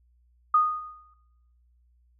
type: tone with exponential decay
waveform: sine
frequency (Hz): 1236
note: D#6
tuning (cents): -12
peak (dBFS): -15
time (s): 0.54-1.14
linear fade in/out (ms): 5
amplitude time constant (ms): 130
effects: noise-tail reverb RT60 1.0 s tail -19 dB re dry + added 60 Hz sine -60 dBFS peak until 2.19 s